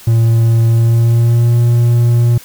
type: tone with pitch glide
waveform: triangle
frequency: 114.6 to 118.92 Hz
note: A#2 to A#2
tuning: -29 to +35 cents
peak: -5 dBFS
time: 0.07-2.38 s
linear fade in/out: 5 ms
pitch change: +64 cents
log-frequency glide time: 0.67-1.59 s
effects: white hiss -37 dBFS RMS until 2.44 s